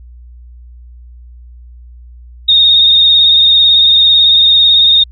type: tone with vibrato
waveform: sine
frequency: 3700 Hz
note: A#7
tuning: 14 cents flat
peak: -4 dBFS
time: 2.48-5.04 s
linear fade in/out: 10 ms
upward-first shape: sine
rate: 18 Hz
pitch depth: 33 cents each way
effects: added 60 Hz sine -32 dBFS peak until 5.11 s